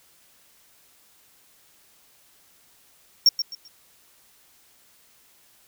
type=tone with echo; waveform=triangle; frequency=5520 Hz; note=F8; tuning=21 cents flat; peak=-10 dBFS; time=3.26-3.29 s; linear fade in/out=2 ms; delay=130 ms; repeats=3; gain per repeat=-11 dB; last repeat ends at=3.68 s; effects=white hiss -58 dBFS RMS until 5.67 s